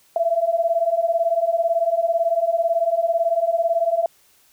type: beating tone pair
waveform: sine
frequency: 659.3 / 677.3 Hz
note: E5 / E5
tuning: 0 / +47 cents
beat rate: 18 Hz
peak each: -21 / -19 dBFS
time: 0.16-4.06 s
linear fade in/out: 2 ms
effects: white hiss -57 dBFS RMS until 4.52 s